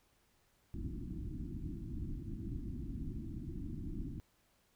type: low-pass noise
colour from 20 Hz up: pink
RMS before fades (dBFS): -42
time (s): 0.74-4.2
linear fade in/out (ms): 0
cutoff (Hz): 340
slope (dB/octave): 96
effects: pink hiss -73 dBFS RMS until 4.75 s